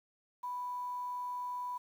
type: tone with quantisation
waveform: sine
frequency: 987.8 Hz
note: B5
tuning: in tune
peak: -36 dBFS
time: 0.43-1.78 s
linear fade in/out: 10 ms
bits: 10
effects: none